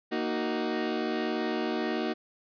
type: chord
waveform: 30% pulse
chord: D# minor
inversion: second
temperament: equal with one note detuned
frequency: 233.1 / 311.1 / 372.4 Hz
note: A#3 / D#4 / F#4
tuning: 0 / 0 / +11 cents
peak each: -30 dBFS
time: 0.11-2.14 s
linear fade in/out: 20 ms
effects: resampled to 11025 Hz